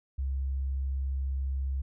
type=tone; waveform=sine; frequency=67.2 Hz; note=C2; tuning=47 cents sharp; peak=-28 dBFS; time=0.18-1.82 s; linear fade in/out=10 ms; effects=none